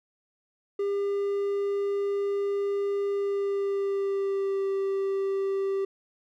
triangle tone with pitch glide, 401.1 to 390.6 Hz, G4 to G4, +40 to -6 cents, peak -23 dBFS, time 0.79-5.85 s, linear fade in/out 5 ms, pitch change -46 cents, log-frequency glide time 3.1-4.68 s, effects none

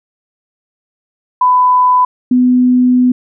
sine tone pair in turn, 1000 / 250 Hz, B5 / B3, +21 / +21 cents, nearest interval 2 octaves, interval 2400 cents, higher first, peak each -6 dBFS, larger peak neither, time 1.41-2.05 / 2.31-3.12 s, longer second, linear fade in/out 5 ms, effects none

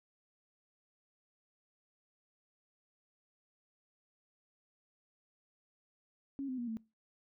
sine tone with pitch steps, 275.4 / 257 / 239.7 / 223.7 Hz, C#4 / C4 / A#3 / A3, -11 / -31 / +48 / +29 cents, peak -36 dBFS, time 6.39-6.77 s, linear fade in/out 0 ms, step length 95 ms, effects noise-tail reverb RT60 0.3 s tail -24 dB re dry

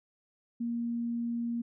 sine tone, 235.1 Hz, A#3, 15 cents sharp, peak -30 dBFS, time 0.6-1.62 s, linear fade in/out 10 ms, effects none

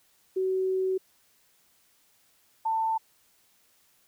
sine tone pair in turn, 376.6 / 891.6 Hz, F#4 / A5, +31 / +23 cents, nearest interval octave + minor third, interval 1492 cents, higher second, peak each -24 dBFS, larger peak neither, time 0.36-0.98 / 2.65-2.98 s, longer first, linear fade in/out 10 ms, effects white hiss -65 dBFS RMS until 4.07 s

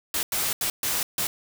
white noise bursts at uneven times, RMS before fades -26 dBFS, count 5, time 0.14-0.23 / 0.32-0.53 / 0.61-0.7 / 0.83-1.03 / 1.18-1.27 s, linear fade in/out 2 ms, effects none

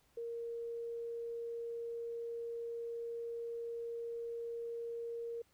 sine tone, 466.2 Hz, A#4, in tune, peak -39 dBFS, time 0.17-5.42 s, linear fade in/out 5 ms, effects pink hiss -72 dBFS RMS until 5.53 s

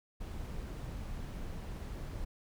brown noise, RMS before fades -41 dBFS, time 0.2-2.25 s, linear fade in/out 10 ms, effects none

